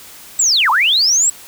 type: linear two-way sweep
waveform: sine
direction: down then up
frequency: 7902 to 841 to 7902 Hz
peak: -10 dBFS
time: 0.39-1.3 s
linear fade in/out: 5 ms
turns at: 0.7 s
effects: white hiss -38 dBFS RMS until 1.47 s